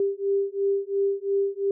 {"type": "beating tone pair", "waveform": "sine", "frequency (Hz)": [394.8, 397.7], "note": ["G4", "G4"], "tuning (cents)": [12, 25], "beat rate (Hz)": 2.9, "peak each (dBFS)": -25, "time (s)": [0, 1.71], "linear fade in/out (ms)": 2, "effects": []}